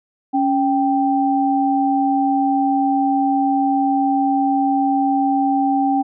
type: tone pair together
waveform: sine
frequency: 277.1 / 783.8 Hz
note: C#4 / G5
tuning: -1 / 0 cents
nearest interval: octave + tritone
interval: 1801 cents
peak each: -17 dBFS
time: 0.33-6.03 s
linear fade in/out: 20 ms
effects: none